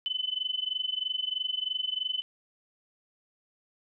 sine tone with amplitude modulation, 3022 Hz, F#7, 36 cents sharp, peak -25 dBFS, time 0.06-2.22 s, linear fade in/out 0 ms, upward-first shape sine, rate 23.1 Hz, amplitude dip 90%, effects none

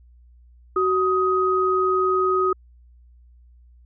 sine tone pair together, 374.7 / 1255.2 Hz, F#4 / D#6, +22 / +15 cents, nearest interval octave + major sixth, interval 2093 cents, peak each -20 dBFS, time 0.76-2.53 s, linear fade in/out 5 ms, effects added 60 Hz sine -48 dBFS peak until 3.85 s

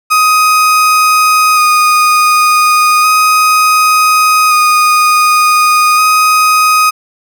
35% pulse tone with vibrato, 1244.5 Hz, D#6, in tune, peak -4 dBFS, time 0.1-6.91 s, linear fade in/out 20 ms, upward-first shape square, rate 0.34 Hz, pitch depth 12 cents each way, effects none

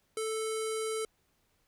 square tone with low-pass filter, 440 Hz, A4, in tune, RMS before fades -34 dBFS, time 0.17-1.05 s, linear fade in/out 2 ms, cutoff 9500 Hz, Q 3.8, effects pink hiss -73 dBFS RMS until 1.67 s

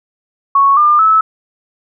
sine tone with pitch steps, 1108 / 1201.3 / 1302.5 Hz, C#6 / D6 / E6, -1 / +39 / -21 cents, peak -6 dBFS, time 0.55-1.21 s, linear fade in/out 5 ms, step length 220 ms, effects none

